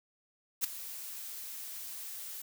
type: noise with ADSR envelope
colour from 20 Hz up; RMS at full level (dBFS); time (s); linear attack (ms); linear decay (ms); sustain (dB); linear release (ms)
blue; -28; 0.61-2.42; 32; 8; -15; 6
effects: none